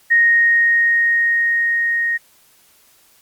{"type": "tone with level ramp", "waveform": "sine", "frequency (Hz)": 1864.7, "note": "A#6", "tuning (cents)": 0, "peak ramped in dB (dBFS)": [-9, -16], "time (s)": [0.1, 2.18], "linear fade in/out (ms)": 20, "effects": ["white hiss -53 dBFS RMS until 3.21 s", "Opus 48 kbps"]}